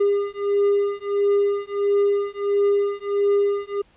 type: beating tone pair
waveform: triangle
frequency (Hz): 403.4 / 404.9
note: G4 / G#4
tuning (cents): +50 / -44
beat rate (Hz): 1.5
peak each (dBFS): -19 / -19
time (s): 0-3.82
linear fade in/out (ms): 10
effects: pink hiss -58 dBFS RMS until 3.96 s + resampled to 8000 Hz